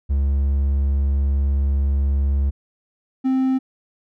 triangle tone pair in turn, 69.4 / 262 Hz, C#2 / C4, +3 / +2 cents, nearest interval octave + major seventh, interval 2299 cents, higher second, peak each -14 dBFS, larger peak neither, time 0.09-2.51 / 3.24-3.59 s, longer first, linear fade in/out 20 ms, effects none

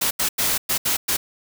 white noise bursts at uneven times, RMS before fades -21 dBFS, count 6, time 0.01-0.11 / 0.19-0.29 / 0.38-0.58 / 0.69-0.78 / 0.85-0.97 / 1.08-1.17 s, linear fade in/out 10 ms, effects none

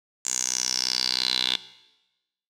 10% pulse tone with band-pass filter sweep, 63 Hz, B1, 35 cents sharp, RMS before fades -26 dBFS, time 0.25-1.56 s, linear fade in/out 5 ms, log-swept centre 7100 to 3600 Hz, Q 7.8, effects noise-tail reverb RT60 1.0 s tail -17 dB re dry

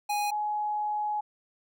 square / sine tone pair in turn, 828 / 841 Hz, G#5 / G#5, -5 / +22 cents, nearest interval unison, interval 27 cents, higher second, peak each -27 dBFS, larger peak neither, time 0.09-0.31 / 0.31-1.21 s, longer second, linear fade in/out 10 ms, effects none

